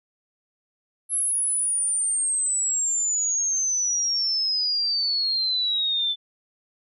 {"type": "exponential sweep", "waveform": "sine", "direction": "down", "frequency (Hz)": [11070, 3500], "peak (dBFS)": -21, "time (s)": [1.09, 6.16], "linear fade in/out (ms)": 50, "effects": []}